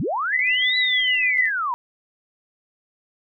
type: linear two-way sweep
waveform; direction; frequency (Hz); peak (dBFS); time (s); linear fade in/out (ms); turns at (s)
sine; up then down; 109.5 to 3983 to 932; -21; 0-1.74; 0; 0.77
type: tone with tremolo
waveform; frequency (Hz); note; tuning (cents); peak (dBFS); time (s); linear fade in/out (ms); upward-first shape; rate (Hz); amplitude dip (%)
sine; 2008; B6; +28; -18; 0.32-1.5; 20; square; 6.6; 25
effects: none